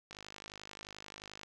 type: click train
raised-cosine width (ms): 0.2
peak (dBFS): -29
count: 69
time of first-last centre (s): 0.11-1.433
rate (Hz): 51.4
effects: none